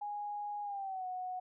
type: tone with pitch glide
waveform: sine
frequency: 826 to 735.9 Hz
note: G#5 to F#5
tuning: -10 to -10 cents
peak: -37 dBFS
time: 0.01-1.4 s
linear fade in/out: 10 ms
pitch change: -200 cents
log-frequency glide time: 0.63-1.06 s
effects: none